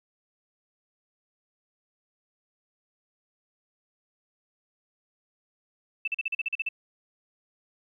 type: tone bursts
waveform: sine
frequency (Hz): 2647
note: E7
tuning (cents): +7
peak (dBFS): -25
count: 10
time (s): 6.05-6.689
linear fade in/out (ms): 5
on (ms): 27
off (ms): 41
effects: 11-bit